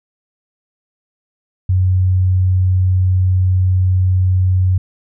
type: tone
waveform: sine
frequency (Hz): 92.5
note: F#2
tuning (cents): 0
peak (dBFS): -10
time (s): 1.69-4.78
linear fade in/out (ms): 5
effects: none